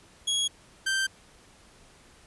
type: tone pair in turn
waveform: sawtooth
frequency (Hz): 3322 / 1564.7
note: G#7 / G6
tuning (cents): 0 / -4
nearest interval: octave + minor second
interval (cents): 1304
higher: first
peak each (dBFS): -21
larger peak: neither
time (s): 0.27-0.48 / 0.86-1.07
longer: neither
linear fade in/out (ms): 10
effects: pink hiss -56 dBFS RMS until 2.26 s + resampled to 24000 Hz